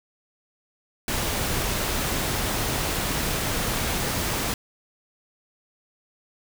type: noise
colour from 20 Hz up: pink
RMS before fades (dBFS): -26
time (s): 1.08-4.54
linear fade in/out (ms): 2
effects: none